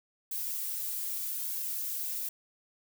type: noise with flanger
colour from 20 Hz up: violet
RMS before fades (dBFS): -35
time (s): 0.31-2.29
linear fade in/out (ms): 5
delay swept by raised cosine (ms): 1.8 to 3.4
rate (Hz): 0.82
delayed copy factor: +0.75
effects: none